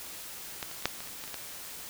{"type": "clicks", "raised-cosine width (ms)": 0.2, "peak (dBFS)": [-16, -26, -27, -8, -22, -28, -23, -27, -19], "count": 9, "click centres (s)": [0.628, 0.714, 0.824, 0.856, 1.005, 1.074, 1.239, 1.278, 1.343], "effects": ["white hiss -43 dBFS RMS until 1.89 s"]}